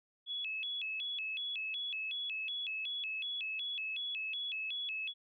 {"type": "tone with vibrato", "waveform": "sine", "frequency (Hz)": 2960, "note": "F#7", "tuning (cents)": 0, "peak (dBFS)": -36, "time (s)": [0.26, 5.14], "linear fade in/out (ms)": 50, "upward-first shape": "square", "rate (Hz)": 2.7, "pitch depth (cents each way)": 230, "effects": []}